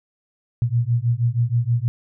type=beating tone pair; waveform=sine; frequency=115.8 / 122.1 Hz; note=A#2 / B2; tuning=-11 / -19 cents; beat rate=6.3 Hz; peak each=-20 / -20 dBFS; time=0.62-1.88 s; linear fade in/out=0 ms; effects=none